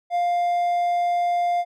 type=tone; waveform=triangle; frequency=701 Hz; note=F5; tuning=6 cents sharp; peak=-17 dBFS; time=0.1-1.65 s; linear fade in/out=50 ms; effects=none